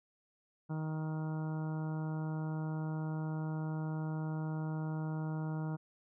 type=harmonic tone; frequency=156.7 Hz; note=D#3; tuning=13 cents sharp; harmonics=1 / 2 / 3 / 4 / 5 / 6 / 7 / 8 / 9; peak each=-35 / -44 / -51 / -52 / -52 / -52 / -58 / -58 / -55 dBFS; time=0.69-5.77 s; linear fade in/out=20 ms; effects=none